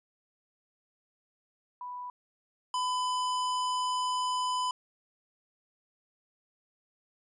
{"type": "tone pair in turn", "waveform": ["sine", "square"], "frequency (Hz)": [988, 1003.5], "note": ["B5", "B5"], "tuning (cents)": [0, 27], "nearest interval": "unison", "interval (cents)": 27, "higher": "second", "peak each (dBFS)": [-37, -29], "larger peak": "second", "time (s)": [[1.81, 2.1], [2.74, 4.71]], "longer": "second", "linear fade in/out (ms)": 2, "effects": ["resampled to 22050 Hz"]}